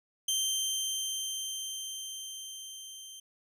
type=tone with level ramp; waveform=20% pulse; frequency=3136 Hz; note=G7; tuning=in tune; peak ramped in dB=-22 to -40 dBFS; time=0.28-3.2 s; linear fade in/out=5 ms; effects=none